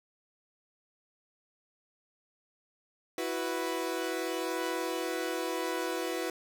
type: chord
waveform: sawtooth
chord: E suspended second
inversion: none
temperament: equal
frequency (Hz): 329.6 / 370 / 493.9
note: E4 / F#4 / B4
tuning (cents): 0 / 0 / 0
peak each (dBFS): -32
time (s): 3.18-6.3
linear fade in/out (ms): 2
effects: none